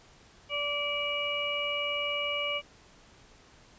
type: harmonic tone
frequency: 580 Hz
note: D5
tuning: 22 cents flat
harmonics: 1 / 2 / 4 / 5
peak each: -35 / -38 / -33 / -33 dBFS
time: 0.49-2.62 s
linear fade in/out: 50 ms
effects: pink hiss -57 dBFS RMS until 3.78 s + resampled to 16000 Hz